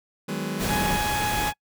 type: chord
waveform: sawtooth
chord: G# minor seventh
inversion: second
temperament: just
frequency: 155.74 / 186.89 / 207.7 / 249.2 Hz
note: D#3 / F#3 / G#3 / B3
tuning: +2 / +18 / 0 / +16 cents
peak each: -30 / -27 / -28 / -31 dBFS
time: 0.28-0.98 s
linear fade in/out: 10 ms
type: noise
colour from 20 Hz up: pink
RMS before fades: -28 dBFS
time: 0.58-1.53 s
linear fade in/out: 50 ms
type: harmonic tone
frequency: 837 Hz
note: G#5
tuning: 13 cents sharp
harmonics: 1 / 2 / 3 / 4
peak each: -26 / -32 / -36 / -38 dBFS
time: 0.67-1.54 s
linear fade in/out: 50 ms
effects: noise-tail reverb RT60 0.1 s tail -26 dB re dry